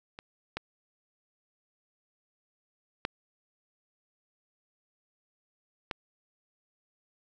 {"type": "clicks", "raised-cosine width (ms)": 0.3, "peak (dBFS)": [-26, -17, -13, -16], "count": 4, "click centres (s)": [0.189, 0.57, 3.051, 5.912], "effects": []}